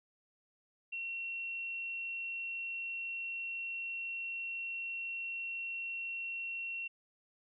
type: tone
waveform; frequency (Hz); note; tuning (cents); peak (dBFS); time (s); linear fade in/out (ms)
sine; 2726; F7; -43; -37; 0.92-6.88; 10
effects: none